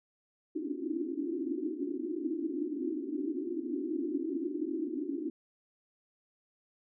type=band-pass noise; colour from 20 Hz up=white; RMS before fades=-35 dBFS; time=0.55-5.3 s; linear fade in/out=5 ms; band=260 to 360 Hz; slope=96 dB/octave; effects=none